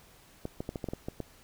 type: clicks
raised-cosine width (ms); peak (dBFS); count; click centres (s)
2; -21; 9; 0.454 / 0.605 / 0.691 / 0.758 / 0.842 / 0.887 / 0.935 / 1.085 / 1.203
effects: pink hiss -58 dBFS RMS until 1.43 s